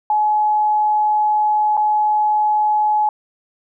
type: tone with dropouts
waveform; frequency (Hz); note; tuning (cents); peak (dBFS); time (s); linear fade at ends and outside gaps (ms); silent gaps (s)
sine; 848; G#5; +36; -13; 0.1-3.09; 2; 1.769-1.775
effects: none